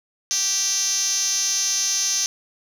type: tone with band-pass filter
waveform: 5% pulse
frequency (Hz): 391.1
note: G4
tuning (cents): -4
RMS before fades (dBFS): -22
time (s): 0.31-2.26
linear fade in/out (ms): 0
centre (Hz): 6200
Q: 10
effects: 7-bit